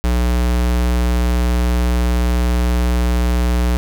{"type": "tone", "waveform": "square", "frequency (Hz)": 60.5, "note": "B1", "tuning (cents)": -35, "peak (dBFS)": -14, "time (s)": [0.04, 3.77], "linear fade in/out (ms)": 0, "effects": []}